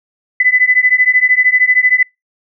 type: beating tone pair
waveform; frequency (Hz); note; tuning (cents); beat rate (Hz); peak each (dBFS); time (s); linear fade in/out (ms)
sine; 1998 / 2011; B6 / B6; +20 / +31; 13; -11; 0.4-2.03; 5
effects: noise-tail reverb RT60 0.2 s tail -26 dB re dry